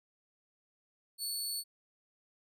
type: tone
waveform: 20% pulse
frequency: 4435 Hz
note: C#8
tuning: in tune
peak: -29 dBFS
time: 1.18-1.64 s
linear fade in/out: 50 ms
effects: none